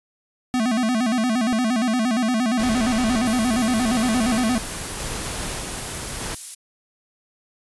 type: tone with vibrato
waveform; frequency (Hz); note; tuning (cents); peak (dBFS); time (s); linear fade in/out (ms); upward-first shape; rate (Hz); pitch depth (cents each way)
square; 235.3; A#3; +16; -19; 0.54-4.58; 0; square; 8.6; 120
type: clicks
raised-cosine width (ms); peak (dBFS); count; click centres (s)
2; -20; 5; 1.526 / 2.776 / 3.15 / 3.275 / 3.539
type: noise with tremolo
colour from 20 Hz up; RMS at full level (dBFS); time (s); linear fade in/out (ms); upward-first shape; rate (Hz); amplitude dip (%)
pink; -29; 2.59-6.35; 5; square; 0.83; 25
type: noise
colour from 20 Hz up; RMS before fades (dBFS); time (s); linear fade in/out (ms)
violet; -29; 3.25-6.55; 10
effects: resampled to 24000 Hz